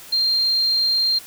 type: tone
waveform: sine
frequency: 4186 Hz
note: C8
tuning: in tune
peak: -16 dBFS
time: 0.12-1.19 s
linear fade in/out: 10 ms
effects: white hiss -41 dBFS RMS until 1.26 s